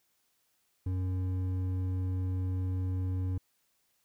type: tone with hard clipping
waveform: triangle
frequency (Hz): 92.5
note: F#2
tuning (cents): 0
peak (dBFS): -31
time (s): 0.86-3.38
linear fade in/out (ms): 5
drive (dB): 11
effects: white hiss -74 dBFS RMS until 4.04 s